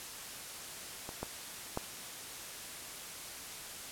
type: clicks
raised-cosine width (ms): 1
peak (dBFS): -27 / -22 / -19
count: 3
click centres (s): 1.091 / 1.23 / 1.774
effects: white hiss -45 dBFS RMS until 3.91 s + low-pass 12000 Hz 12 dB/octave